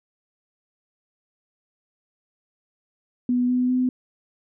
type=tone with pitch steps; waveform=sine; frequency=246.9 / 250.1 / 253.3 Hz; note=B3 / B3 / B3; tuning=0 / +22 / +44 cents; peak=-18 dBFS; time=3.29-3.89 s; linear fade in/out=2 ms; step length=200 ms; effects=none